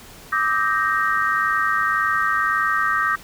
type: chord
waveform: sine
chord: Eb major seventh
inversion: third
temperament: equal with one note detuned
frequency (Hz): 1174.7 / 1276.5 / 1568 / 1864.7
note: D6 / Eb6 / G6 / Bb6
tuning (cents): 0 / +44 / 0 / 0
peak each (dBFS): -23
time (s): 0.32-3.16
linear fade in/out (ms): 10
effects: pink hiss -43 dBFS RMS until 3.23 s